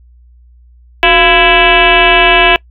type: tone with frequency modulation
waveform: sine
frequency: 1661.2 Hz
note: G#6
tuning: in tune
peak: -4 dBFS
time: 1.03-2.56 s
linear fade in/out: 0 ms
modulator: 324 Hz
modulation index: 4.2
effects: noise-tail reverb RT60 0.1 s tail -24 dB re dry + added 60 Hz sine -39 dBFS peak until 2.7 s